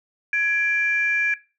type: tone pair together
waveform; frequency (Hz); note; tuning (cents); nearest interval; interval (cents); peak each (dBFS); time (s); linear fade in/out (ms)
sine; 1670.8 / 2359; G#6 / D7; +10 / +7; tritone; 597; -21; 0.33-1.34; 2
effects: noise-tail reverb RT60 0.3 s tail -18 dB re dry + tanh soft clip ceiling -11 dBFS